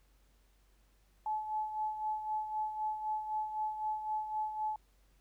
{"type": "tone with tremolo", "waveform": "sine", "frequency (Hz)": 860, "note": "A5", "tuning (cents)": -40, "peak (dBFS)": -31, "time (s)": [1.26, 4.76], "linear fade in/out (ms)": 2, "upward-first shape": "sine", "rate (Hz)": 3.9, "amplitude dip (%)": 60, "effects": ["added 48 Hz sine -65 dBFS peak until 5.2 s", "pink hiss -73 dBFS RMS until 5.2 s"]}